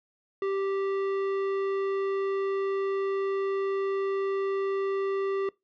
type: tone with tanh clipping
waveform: triangle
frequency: 391 Hz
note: G4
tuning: 4 cents flat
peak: -28 dBFS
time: 0.42-5.49 s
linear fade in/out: 2 ms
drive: 17 dB
effects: noise-tail reverb RT60 0.2 s tail -23 dB re dry